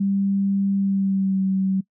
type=tone with pitch glide; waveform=sine; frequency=197.1 to 191.27 Hz; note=G3 to G3; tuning=+10 to -42 cents; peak=-18 dBFS; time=0-1.81 s; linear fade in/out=10 ms; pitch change=-52 cents; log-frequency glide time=0.76-1.42 s; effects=noise-tail reverb RT60 0.1 s tail -22 dB re dry